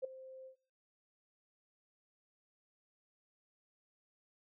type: tone with ADSR envelope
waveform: sine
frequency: 523.3 Hz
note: C5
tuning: in tune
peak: -32 dBFS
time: 0.02-0.56 s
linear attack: 25 ms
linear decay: 7 ms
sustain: -17 dB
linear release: 99 ms
effects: noise-tail reverb RT60 0.5 s tail -26 dB re dry